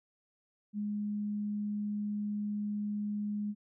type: tone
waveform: sine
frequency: 207.7 Hz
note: G#3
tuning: in tune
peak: -32 dBFS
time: 0.73-3.55 s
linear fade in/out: 50 ms
effects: none